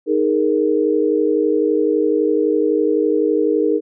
sine chord, D# suspended fourth, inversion none, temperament just, 311.1 / 414.8 / 466.7 Hz, D#4 / G#4 / A#4, 0 / -2 / +2 cents, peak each -18 dBFS, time 0.06-3.81 s, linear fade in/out 50 ms, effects none

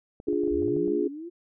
clicks, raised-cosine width 2 ms, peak -29 dBFS, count 9, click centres 0.201 / 0.285 / 0.33 / 0.436 / 0.477 / 0.624 / 0.681 / 0.765 / 0.879 s
sine chord, D diminished, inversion none, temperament equal, 293.7 / 349.2 / 415.3 Hz, D4 / F4 / Ab4, 0 / 0 / 0 cents, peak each -28 / -27 / -27 dBFS, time 0.27-1.08 s, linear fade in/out 10 ms
sine linear sweep, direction up, 48.13 to 355.3 Hz, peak -35 dBFS, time 0.5-1.3 s, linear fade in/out 20 ms
effects none

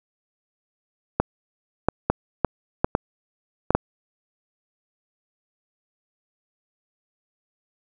clicks, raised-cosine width 1 ms, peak -3 dBFS, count 8, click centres 1.2 / 1.886 / 2.1 / 2.447 / 2.845 / 2.951 / 3.706 / 3.75 s, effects none

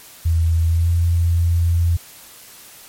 sine tone with pitch glide, 82.41 to 84.97 Hz, E2 to F2, 0 to -47 cents, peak -13 dBFS, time 0.25-1.97 s, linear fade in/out 10 ms, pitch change +53 cents, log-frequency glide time 0.67-0.92 s, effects white hiss -42 dBFS RMS until 2.88 s + MP3 64 kbps

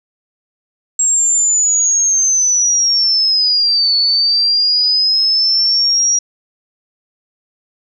sine linear two-way sweep, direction down then up, 7600 to 4435 to 5730 Hz, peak -10 dBFS, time 0.99-6.19 s, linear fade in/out 5 ms, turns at 3.96 s, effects none

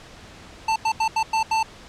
square tone bursts at uneven times, 888 Hz, A5, 16 cents sharp, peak -19 dBFS, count 6, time 0.68-0.76 / 0.85-0.92 / 1-1.08 / 1.16-1.23 / 1.33-1.43 / 1.51-1.63 s, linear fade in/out 5 ms, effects pink hiss -44 dBFS RMS until 1.88 s + low-pass 6000 Hz 12 dB/octave

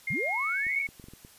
sine tone with pitch glide, 2124 to 2209 Hz, C7 to C#7, +25 to -7 cents, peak -28 dBFS, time 0.07-0.87 s, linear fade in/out 5 ms, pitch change +68 cents, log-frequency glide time 0.26-0.47 s
sine linear sweep, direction up, 100 to 2349 Hz, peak -31 dBFS, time 0.1-0.82 s, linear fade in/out 5 ms
clicks, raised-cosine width 3 ms, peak -34 dBFS, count 7, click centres 0.667 / 0.889 / 0.998 / 1.041 / 1.085 / 1.136 / 1.249 s
effects white hiss -55 dBFS RMS until 1.38 s + resampled to 32000 Hz

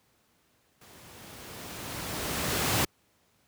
pink noise with level ramp, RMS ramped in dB -53 to -24 dBFS, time 0.81-2.85 s, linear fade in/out 5 ms, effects pink hiss -68 dBFS RMS until 3.47 s + high-pass 80 Hz 12 dB/octave

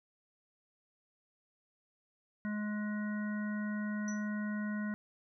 harmonic tone, 210 Hz, G#3, 19 cents sharp, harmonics 1 / 3 / 5 / 7 / 9, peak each -34 / -50 / -51 / -46 / -48 dBFS, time 2.45-4.94 s, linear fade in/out 0 ms
sine tone with exponential decay, 5920 Hz, F#8, in tune, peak -40 dBFS, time 4.08-4.28 s, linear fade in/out 2 ms, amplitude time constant 42 ms
effects none

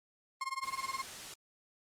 35% pulse tone with tremolo, 1068 Hz, C6, 35 cents sharp, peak -31 dBFS, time 0.41-1.02 s, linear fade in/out 2 ms, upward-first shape sine, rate 19 Hz, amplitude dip 95%
white noise, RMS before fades -45 dBFS, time 0.63-1.34 s, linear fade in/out 2 ms
effects low-pass 9000 Hz 12 dB/octave + Opus 32 kbps

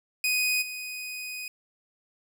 sawtooth tone with level steps, 2495 Hz, D#7, 4 cents sharp, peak -20 / -31 dBFS, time 0.24-1.48 s, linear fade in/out 2 ms, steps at 0.61 s, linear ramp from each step 20 ms, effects none

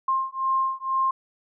sine beating tone pair, 1059 / 1061.1 Hz, C6 / C6, +21 / +24 cents, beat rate 2.1 Hz, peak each -25 dBFS, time 0.08-1.11 s, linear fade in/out 5 ms, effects none

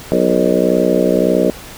harmonic tone with a mistuned harmonic, 61.74 Hz, B1, in tune, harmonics 3 / 4 / 5 / 6 / 7 / 8 / 9 / 10, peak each -19 / -19 / -19 / -19 / -19 / -19 / -19 / -19 dBFS, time 0.12-1.5 s, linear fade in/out 0 ms, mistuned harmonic 8, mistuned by -43 cents, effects pink hiss -34 dBFS RMS until 1.77 s

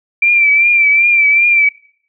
sine tone with vibrato, 2349 Hz, D7, in tune, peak -7 dBFS, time 0.22-1.69 s, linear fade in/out 5 ms, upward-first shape triangle, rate 2.6 Hz, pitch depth 59 cents each way, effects noise-tail reverb RT60 0.6 s tail -23 dB re dry

